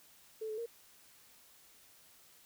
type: tone with pitch steps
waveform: sine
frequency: 439.1 / 431.5 / 465.3 Hz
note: A4 / A4 / A#4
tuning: -4 / -34 / -3 cents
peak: -37 dBFS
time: 0.41-0.662 s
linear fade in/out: 10 ms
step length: 84 ms
effects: white hiss -62 dBFS RMS until 2.45 s